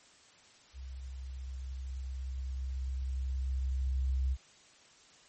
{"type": "tone with level ramp", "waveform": "sine", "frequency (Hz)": 65.41, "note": "C2", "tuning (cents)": 0, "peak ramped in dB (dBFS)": [-41, -27], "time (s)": [0.73, 4.37], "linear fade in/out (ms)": 50, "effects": ["white hiss -60 dBFS RMS until 5.28 s", "MP3 32 kbps"]}